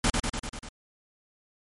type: noise with echo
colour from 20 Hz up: pink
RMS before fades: -23 dBFS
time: 0.04-0.1 s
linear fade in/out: 2 ms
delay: 98 ms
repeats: 6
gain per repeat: -3 dB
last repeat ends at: 0.688 s
effects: MP3 48 kbps